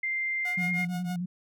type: tone with pitch glide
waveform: sine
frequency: 2093 to 2128 Hz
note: C7 to C7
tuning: 0 to +29 cents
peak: -27 dBFS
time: 0.03-0.85 s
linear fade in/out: 5 ms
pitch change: +29 cents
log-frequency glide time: 0.5-0.64 s
type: tone with tremolo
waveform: sawtooth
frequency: 723 Hz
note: F#5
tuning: 40 cents flat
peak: -32 dBFS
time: 0.45-1.16 s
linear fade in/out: 2 ms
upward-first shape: triangle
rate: 6.4 Hz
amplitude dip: 100%
type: tone with vibrato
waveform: sine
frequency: 176.9 Hz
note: F3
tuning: 23 cents sharp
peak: -29 dBFS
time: 0.57-1.26 s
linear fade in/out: 10 ms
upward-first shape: square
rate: 9.4 Hz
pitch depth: 38 cents each way
effects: none